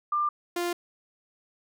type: tone pair in turn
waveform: sine / sawtooth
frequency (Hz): 1193 / 348.8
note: D6 / F4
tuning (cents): +27 / -2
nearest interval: octave + major sixth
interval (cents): 2129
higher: first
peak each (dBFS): -23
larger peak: neither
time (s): 0.12-0.29 / 0.56-0.73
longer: neither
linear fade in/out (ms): 5
effects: none